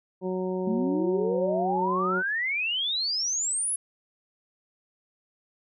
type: harmonic tone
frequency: 185 Hz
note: F#3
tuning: in tune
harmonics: 1 / 2 / 3 / 4 / 5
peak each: -31 / -29 / -35 / -44 / -40 dBFS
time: 0.21-2.23 s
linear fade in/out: 50 ms
type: exponential sweep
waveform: sine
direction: up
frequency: 207.7 to 10890 Hz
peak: -25 dBFS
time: 0.67-3.76 s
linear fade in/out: 5 ms
effects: none

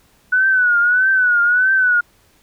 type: tone with vibrato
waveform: sine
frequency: 1480 Hz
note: F#6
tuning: in tune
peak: -11 dBFS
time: 0.32-2.01 s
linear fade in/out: 10 ms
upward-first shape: triangle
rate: 1.6 Hz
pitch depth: 100 cents each way
effects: pink hiss -55 dBFS RMS until 2.42 s

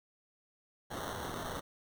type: noise with sample-and-hold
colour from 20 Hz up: white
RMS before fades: -40 dBFS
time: 0.9-1.61 s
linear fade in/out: 20 ms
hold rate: 2450 Hz
effects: none

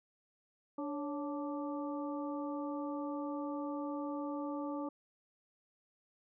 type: harmonic tone with a mistuned harmonic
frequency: 292.1 Hz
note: D4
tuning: 9 cents flat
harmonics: 1 / 2 / 3 / 4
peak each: -38 / -43 / -46 / -47 dBFS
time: 0.78-4.89 s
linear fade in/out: 5 ms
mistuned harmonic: 2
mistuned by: -77 cents
effects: none

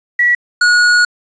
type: tone pair in turn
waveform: sine / square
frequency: 1937 / 1451.1 Hz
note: B6 / F#6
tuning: -34 / -34 cents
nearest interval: perfect fourth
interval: 500 cents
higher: first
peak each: -8 dBFS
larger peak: neither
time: 0.19-0.35 / 0.61-1.05 s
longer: second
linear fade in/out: 5 ms
effects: resampled to 16000 Hz + 7-bit

